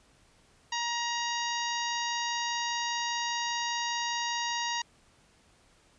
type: harmonic tone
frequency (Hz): 945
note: A#5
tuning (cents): +23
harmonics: 1 / 2 / 3 / 4 / 5 / 6 / 7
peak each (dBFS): -33 / -36 / -38 / -39 / -40 / -41 / -41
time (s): 0.72-4.82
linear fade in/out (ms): 5
effects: pink hiss -63 dBFS RMS until 5.98 s + resampled to 22050 Hz